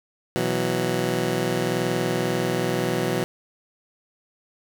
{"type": "chord", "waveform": "15% pulse", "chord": "B suspended fourth", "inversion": "none", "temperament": "just", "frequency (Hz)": [123.47, 164.63, 185.21], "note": ["B2", "E3", "F#3"], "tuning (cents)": [0, -2, 2], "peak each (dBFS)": -21, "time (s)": [0.36, 3.24], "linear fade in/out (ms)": 0, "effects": []}